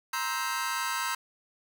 sawtooth chord, C dominant seventh, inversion third, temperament just, 941.9 / 1046.5 / 1308.1 / 1569.8 Hz, Bb5 / C6 / E6 / G6, +18 / 0 / -14 / +2 cents, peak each -31 dBFS, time 0.13-1.15 s, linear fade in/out 5 ms, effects none

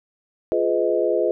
sine chord, F half-diminished seventh, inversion none, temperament just, 349.2 / 419.1 / 502.9 / 628.6 Hz, F4 / Ab4 / Cb5 / Eb5, 0 / +16 / +31 / +18 cents, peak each -23 dBFS, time 0.52-1.31 s, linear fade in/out 0 ms, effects none

